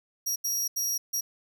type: tone bursts at uneven times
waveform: sawtooth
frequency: 5680 Hz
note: F8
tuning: 28 cents sharp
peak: -24 dBFS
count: 4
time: 0.26-0.36 / 0.44-0.68 / 0.76-0.98 / 1.13-1.21 s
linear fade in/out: 10 ms
effects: none